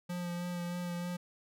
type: tone with vibrato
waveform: square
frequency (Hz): 175.5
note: F3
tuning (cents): +9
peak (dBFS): -36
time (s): 0.09-1.17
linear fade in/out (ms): 10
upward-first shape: sine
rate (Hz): 3.2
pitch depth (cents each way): 18
effects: none